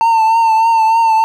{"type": "tone with vibrato", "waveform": "triangle", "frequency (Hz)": 900, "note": "A5", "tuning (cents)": 39, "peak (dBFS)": -6, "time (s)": [0.01, 1.24], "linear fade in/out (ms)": 0, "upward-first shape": "triangle", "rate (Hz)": 3.3, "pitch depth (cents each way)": 45, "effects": []}